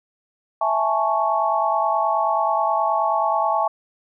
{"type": "chord", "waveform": "sine", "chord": "A major seventh", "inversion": "second", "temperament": "equal", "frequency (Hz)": [659.3, 830.6, 880, 1108.7], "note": ["E5", "G#5", "A5", "C#6"], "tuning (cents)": [0, 0, 0, 0], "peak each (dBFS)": -23, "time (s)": [0.61, 3.68], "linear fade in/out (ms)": 5, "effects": []}